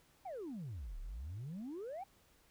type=exponential two-way sweep; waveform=sine; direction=down then up; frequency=815 to 33.32 to 815 Hz; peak=-40 dBFS; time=0.25-2.04 s; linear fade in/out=10 ms; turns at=0.99 s; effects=tanh soft clip ceiling -40 dBFS + pink hiss -69 dBFS RMS until 2.5 s